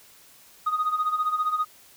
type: tone with tremolo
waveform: sine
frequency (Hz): 1244.5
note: D#6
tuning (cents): 0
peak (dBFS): -18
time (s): 0.66-1.65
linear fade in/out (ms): 10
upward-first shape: sine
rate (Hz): 15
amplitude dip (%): 75
effects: tanh soft clip ceiling -18 dBFS + white hiss -53 dBFS RMS until 1.96 s